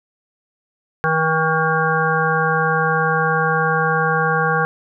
harmonic tone with a mistuned harmonic, 160 Hz, D#3, 49 cents sharp, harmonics 1 / 3 / 5 / 7 / 9 / 10, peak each -22 / -22 / -22 / -22 / -22 / -22 dBFS, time 1.04-4.65 s, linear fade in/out 0 ms, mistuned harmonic 9, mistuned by -28 cents, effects none

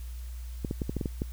clicks, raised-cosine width 3 ms, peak -17 dBFS, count 8, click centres 0.648 / 0.711 / 0.818 / 0.895 / 0.967 / 1.012 / 1.058 / 1.219 s, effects added 60 Hz sine -36 dBFS peak until 1.32 s + white hiss -55 dBFS RMS until 1.32 s

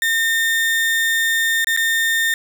35% pulse tone with dropouts, 1820 Hz, A#6, 42 cents flat, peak -14 dBFS, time 0.02-2.34 s, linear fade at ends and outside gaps 1 ms, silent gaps 1.645-1.67 / 1.765-1.773 s, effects none

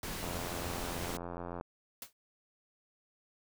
pink noise, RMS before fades -40 dBFS, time 0.03-1.17 s, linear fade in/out 2 ms
click train, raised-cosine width 1 ms, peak -27 dBFS, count 121, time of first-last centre 0.23-1.611 s, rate 86.9 Hz
white noise with exponential decay, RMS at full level -40 dBFS, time 2.02-2.13 s, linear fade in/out 2 ms, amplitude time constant 23 ms
effects none

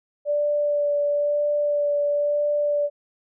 sine tone with vibrato, 584 Hz, D5, 10 cents flat, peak -19 dBFS, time 0.25-2.9 s, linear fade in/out 50 ms, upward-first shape sine, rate 1 Hz, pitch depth 12 cents each way, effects none

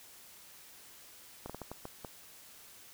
slowing click train, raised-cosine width 1 ms, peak -27 dBFS, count 7, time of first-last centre 1.46-2.048 s, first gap 36 ms, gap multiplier 1.4, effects white hiss -55 dBFS RMS until 2.93 s

